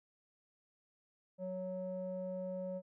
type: tone with low-pass filter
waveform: square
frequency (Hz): 185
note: F#3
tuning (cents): 0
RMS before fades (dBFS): -41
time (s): 1.38-2.82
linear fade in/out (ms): 50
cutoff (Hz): 600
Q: 6.7
effects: none